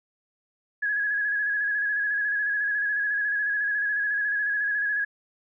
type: tone with vibrato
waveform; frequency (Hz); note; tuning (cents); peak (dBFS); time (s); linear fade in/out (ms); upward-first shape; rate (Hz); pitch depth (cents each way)
sine; 1672; G#6; +11; -23; 0.82-5.05; 10; square; 14; 31
effects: none